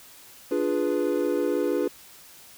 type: chord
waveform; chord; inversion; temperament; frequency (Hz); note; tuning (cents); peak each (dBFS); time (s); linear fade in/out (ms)
triangle; D diminished seventh; none; equal; 293.7 / 349.2 / 415.3 / 493.9; D4 / F4 / Ab4 / Cb5; 0 / 0 / 0 / 0; -26; 0.51-1.88; 5
effects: white hiss -49 dBFS RMS until 2.57 s